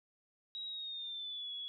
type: tone with pitch glide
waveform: sine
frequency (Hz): 3830 to 3373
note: A#7 to G#7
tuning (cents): +46 to +26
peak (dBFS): -40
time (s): 0.55-1.68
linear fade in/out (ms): 0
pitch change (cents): -220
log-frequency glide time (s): 0.67-1.52
effects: none